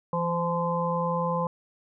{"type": "harmonic tone with a mistuned harmonic", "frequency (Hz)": 171.9, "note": "F3", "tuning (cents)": -27, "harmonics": [1, 3, 5, 6], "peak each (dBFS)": [-29, -29, -33, -29], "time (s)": [0.13, 1.47], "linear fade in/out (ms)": 2, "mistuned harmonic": 1, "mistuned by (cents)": -29, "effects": []}